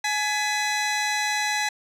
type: tone pair together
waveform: 20% pulse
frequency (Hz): 842.7 / 2001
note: G#5 / B6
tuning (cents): +25 / +22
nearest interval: octave + minor third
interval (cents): 1497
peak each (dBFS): -20 / -21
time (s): 0.04-1.69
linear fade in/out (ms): 5
effects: low-pass 10000 Hz 12 dB/octave